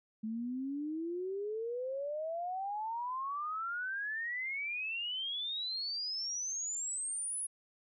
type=exponential sweep; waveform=sine; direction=up; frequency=214.7 to 10548 Hz; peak=-35 dBFS; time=0.23-7.47 s; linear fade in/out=10 ms; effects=none